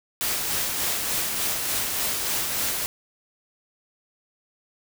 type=noise with tremolo; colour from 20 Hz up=white; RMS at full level=-25 dBFS; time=0.21-2.86 s; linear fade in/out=0 ms; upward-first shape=sine; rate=3.4 Hz; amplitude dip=30%; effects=none